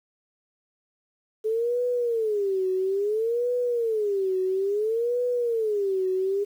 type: tone with vibrato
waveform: sine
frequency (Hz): 428.8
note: A4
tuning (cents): -45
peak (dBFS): -22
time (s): 1.44-6.45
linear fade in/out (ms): 20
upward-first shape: sine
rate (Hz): 0.59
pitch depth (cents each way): 240
effects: 9-bit